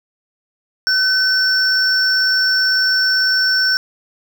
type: tone pair together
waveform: triangle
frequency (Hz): 1520 / 5429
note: F#6 / F8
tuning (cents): +46 / -50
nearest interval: octave + minor seventh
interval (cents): 2204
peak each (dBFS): -14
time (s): 0.87-3.77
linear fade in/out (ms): 0
effects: none